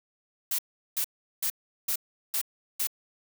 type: noise bursts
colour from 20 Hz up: blue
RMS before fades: -28 dBFS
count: 6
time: 0.51-2.872 s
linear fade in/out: 5 ms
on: 77 ms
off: 380 ms
effects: none